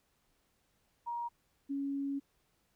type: tone pair in turn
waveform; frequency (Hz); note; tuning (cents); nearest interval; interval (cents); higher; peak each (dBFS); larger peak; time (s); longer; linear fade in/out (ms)
sine; 946 / 278.2; A#5 / C#4; +25 / +6; octave + major sixth; 2119; first; -35 / -33; second; 1.06-1.29 / 1.69-2.2; second; 20
effects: pink hiss -75 dBFS RMS until 2.75 s